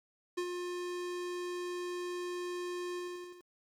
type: tone with ADSR envelope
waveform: square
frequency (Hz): 355.5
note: F4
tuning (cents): +31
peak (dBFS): -32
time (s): 0.37-3.45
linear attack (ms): 12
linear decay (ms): 68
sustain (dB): -5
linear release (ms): 510
effects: low-pass 9000 Hz 12 dB/octave + 10-bit